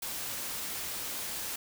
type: noise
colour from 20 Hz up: white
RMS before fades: -37 dBFS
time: 0.02-1.56 s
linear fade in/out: 5 ms
effects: none